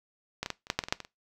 clicks, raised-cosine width 0.2 ms, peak -14 / -16 / -14 / -29 / -9 / -8 / -17 / -19 / -7 / -21 / -29 dBFS, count 11, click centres 0.43 / 0.461 / 0.503 / 0.669 / 0.701 / 0.79 / 0.838 / 0.885 / 0.925 / 1.003 / 1.049 s, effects noise-tail reverb RT60 0.2 s tail -20 dB re dry

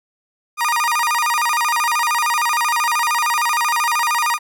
30% pulse tone with vibrato, 1073 Hz, C6, 43 cents sharp, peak -13 dBFS, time 0.57-4.39 s, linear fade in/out 50 ms, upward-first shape square, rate 13 Hz, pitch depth 220 cents each way, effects none

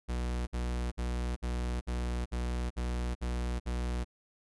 45% pulse tone bursts, 60.6 Hz, B1, 32 cents flat, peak -31 dBFS, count 9, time 0.08-4.046 s, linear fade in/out 20 ms, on 390 ms, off 57 ms, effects resampled to 24000 Hz

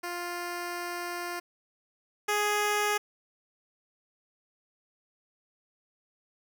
10% pulse tone pair in turn, 350 / 416.2 Hz, F4 / G#4, +4 / +4 cents, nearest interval minor third, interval 300 cents, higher second, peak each -25 / -17 dBFS, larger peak second, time 0.03-1.4 / 2.28-2.98 s, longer first, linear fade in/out 10 ms, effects none

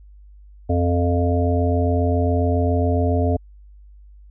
harmonic tone, 87.31 Hz, F2, in tune, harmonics 1 / 3 / 5 / 7 / 8, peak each -18 / -23 / -25 / -26 / -27 dBFS, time 0.69-3.37 s, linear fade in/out 10 ms, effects added 50 Hz sine -42 dBFS peak until 4.3 s

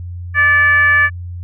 sine tone with frequency modulation, 1740 Hz, A6, 20 cents flat, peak -8 dBFS, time 0.34-1.1 s, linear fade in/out 50 ms, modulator 562 Hz, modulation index 0.6, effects added 88 Hz sine -24 dBFS peak until 1.43 s

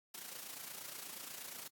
white noise with amplitude modulation, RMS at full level -45 dBFS, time 0.14-1.68 s, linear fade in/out 5 ms, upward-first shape sine, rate 28.4 Hz, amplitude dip 60%, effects high-pass 150 Hz 12 dB/octave + AAC 64 kbps

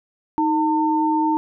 sine tone pair together, 313.7 / 902.3 Hz, D#4 / A5, +14 / +43 cents, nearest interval octave + tritone, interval 1829 cents, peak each -19 dBFS, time 0.38-1.37 s, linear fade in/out 0 ms, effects none

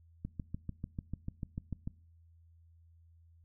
click train, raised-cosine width 5 ms, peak -25 dBFS, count 12, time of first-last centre 0.25-1.875 s, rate 6.77 Hz, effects noise-tail reverb RT60 0.5 s tail -23 dB re dry + added 83 Hz sine -59 dBFS peak until 3.44 s

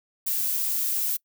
violet noise, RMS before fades -26 dBFS, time 0.26-1.17 s, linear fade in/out 10 ms, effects noise-tail reverb RT60 0.1 s tail -25 dB re dry

